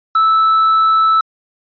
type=tone with quantisation; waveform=triangle; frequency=1313 Hz; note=E6; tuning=7 cents flat; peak=-7 dBFS; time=0.15-1.21 s; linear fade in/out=5 ms; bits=6; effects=resampled to 11025 Hz